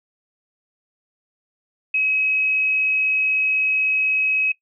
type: tone with frequency modulation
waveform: sine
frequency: 2550 Hz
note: D#7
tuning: 42 cents sharp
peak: -17 dBFS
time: 1.94-4.52 s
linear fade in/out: 5 ms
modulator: 56.1 Hz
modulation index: 0.26
effects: noise-tail reverb RT60 0.1 s tail -19 dB re dry

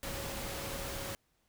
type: tone in noise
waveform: sine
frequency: 551 Hz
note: C#5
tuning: 11 cents flat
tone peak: -46 dBFS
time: 0.03-1.15 s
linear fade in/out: 0 ms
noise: pink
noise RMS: -40 dBFS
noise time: 0.03-1.15 s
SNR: -9 dB
effects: pink hiss -75 dBFS RMS until 1.48 s

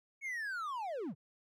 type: linear sweep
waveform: triangle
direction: down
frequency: 2235 to 113.8 Hz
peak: -35 dBFS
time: 0.21-1.15 s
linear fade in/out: 50 ms
effects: none

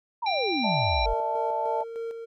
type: exponential sweep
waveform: sine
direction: down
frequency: 996 to 39.23 Hz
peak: -26 dBFS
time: 0.22-1.14 s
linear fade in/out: 10 ms
type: harmonic tone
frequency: 790 Hz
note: G5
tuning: 13 cents sharp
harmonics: 1 / 3 / 5 / 7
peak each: -31 / -31 / -31 / -39 dBFS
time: 0.26-1.06 s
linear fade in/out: 5 ms
type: chord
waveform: sine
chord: D suspended second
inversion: none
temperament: equal with one note detuned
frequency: 596.2 / 659.3 / 880 Hz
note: D5 / E5 / A5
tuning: +26 / 0 / 0 cents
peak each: -32 / -32 / -27 dBFS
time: 0.63-1.84 s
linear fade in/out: 20 ms
type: tone with tremolo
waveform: triangle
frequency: 458.9 Hz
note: A#4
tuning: 27 cents flat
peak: -28 dBFS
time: 1.05-2.26 s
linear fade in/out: 20 ms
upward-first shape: square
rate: 3.3 Hz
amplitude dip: 45%
effects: none

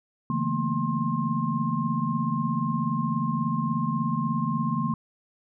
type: tone cluster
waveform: sine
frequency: 142.3 / 166 / 218.4 / 235.1 / 1063 Hz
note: C#3 / E3 / A3 / A#3 / C6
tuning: +46 / +12 / -13 / +15 / +27 cents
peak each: -30 dBFS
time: 0.3-4.94 s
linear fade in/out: 2 ms
effects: none

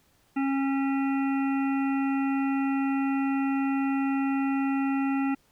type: harmonic tone with a mistuned harmonic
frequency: 272.4 Hz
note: C#4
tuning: 30 cents flat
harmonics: 1 / 3 / 5 / 7 / 9 / 10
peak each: -24 / -34 / -38 / -41 / -43 / -44 dBFS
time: 0.36-5.35 s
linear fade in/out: 10 ms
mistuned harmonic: 7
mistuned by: +39 cents
effects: pink hiss -65 dBFS RMS until 5.51 s

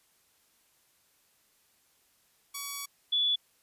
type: tone pair in turn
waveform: 5% pulse / sine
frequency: 1130 / 3436 Hz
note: C#6 / A7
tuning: +33 / -42 cents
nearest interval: octave + perfect fifth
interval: 1925 cents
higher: second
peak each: -24 dBFS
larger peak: neither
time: 2.54-2.86 / 3.12-3.36 s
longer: first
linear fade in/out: 10 ms
effects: white hiss -68 dBFS RMS until 3.62 s + resampled to 32000 Hz

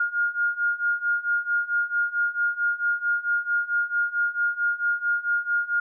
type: beating tone pair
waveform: sine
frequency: 1417 / 1421.5 Hz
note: F6 / F6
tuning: +25 / +30 cents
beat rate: 4.5 Hz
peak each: -26 / -24 dBFS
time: 0-5.8 s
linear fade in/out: 5 ms
effects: none

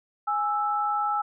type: tone pair together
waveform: sine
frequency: 830.6 / 1318.5 Hz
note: G#5 / E6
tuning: 0 / 0 cents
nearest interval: minor sixth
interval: 800 cents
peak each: -26 dBFS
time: 0.27-1.22 s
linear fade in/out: 10 ms
effects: none

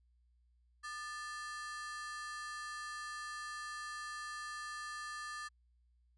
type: ring-modulated tone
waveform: 45% pulse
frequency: 1480 Hz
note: F#6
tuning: in tune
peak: -39 dBFS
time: 0.83-5.49 s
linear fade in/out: 20 ms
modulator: 273 Hz
effects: added 60 Hz sine -68 dBFS peak until 6.17 s + resampled to 22050 Hz

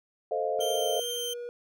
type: chord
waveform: sine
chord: F dominant seventh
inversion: first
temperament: equal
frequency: 440 / 523.3 / 622.3 / 698.5 Hz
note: A4 / C5 / Eb5 / F5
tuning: 0 / 0 / 0 / 0 cents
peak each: -32 dBFS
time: 0.31-1 s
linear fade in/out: 5 ms
type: tone with pitch glide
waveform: triangle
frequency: 466.2 to 481 Hz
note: A#4 to B4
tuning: 0 to -46 cents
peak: -33 dBFS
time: 0.59-1.49 s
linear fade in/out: 0 ms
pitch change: +54 cents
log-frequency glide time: 0.9-1.01 s
type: tone with vibrato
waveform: sawtooth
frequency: 3136 Hz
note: G7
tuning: in tune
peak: -29 dBFS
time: 0.6-1.34 s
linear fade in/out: 10 ms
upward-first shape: sine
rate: 2.5 Hz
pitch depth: 9 cents each way
effects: none

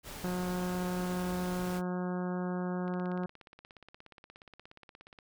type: noise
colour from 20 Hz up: pink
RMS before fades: -44 dBFS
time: 0.03-1.82 s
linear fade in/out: 50 ms
type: harmonic tone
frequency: 180.5 Hz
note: F#3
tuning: 43 cents flat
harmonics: 1 / 2 / 3 / 4 / 5 / 6 / 7 / 8 / 9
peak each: -33 / -39 / -43 / -45 / -47 / -49 / -50 / -51 / -52 dBFS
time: 0.24-3.26 s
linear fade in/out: 2 ms
type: click train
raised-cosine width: 0.3 ms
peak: -35 dBFS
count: 40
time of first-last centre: 2.88-5.188 s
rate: 16.9 Hz
effects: none

